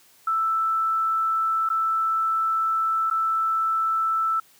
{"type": "tone with dropouts", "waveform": "sine", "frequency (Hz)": 1322, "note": "E6", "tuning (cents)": 5, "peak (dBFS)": -20, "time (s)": [0.27, 4.4], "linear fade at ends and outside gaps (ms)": 5, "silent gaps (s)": [[1.69, 1.7], [3.101, 3.11]], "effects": ["white hiss -56 dBFS RMS until 4.59 s", "high-pass 80 Hz 12 dB/octave"]}